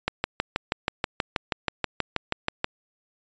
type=click train; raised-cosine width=0.3 ms; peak=-7 dBFS; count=17; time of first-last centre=0.08-2.644 s; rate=6.24 Hz; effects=resampled to 16000 Hz